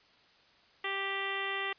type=harmonic tone; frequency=392 Hz; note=G4; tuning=in tune; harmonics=1 / 2 / 3 / 4 / 5 / 6 / 7 / 8 / 9; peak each=-41 / -43 / -40 / -46 / -36 / -45 / -41 / -43 / -48 dBFS; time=0.84-1.73 s; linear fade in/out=5 ms; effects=white hiss -63 dBFS RMS until 1.78 s + resampled to 11025 Hz